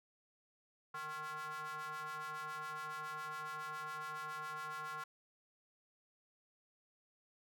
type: ring-modulated tone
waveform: square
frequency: 153.3 Hz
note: D#3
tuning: 25 cents flat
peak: -40 dBFS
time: 0.94-5.04 s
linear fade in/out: 5 ms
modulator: 1230 Hz
effects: none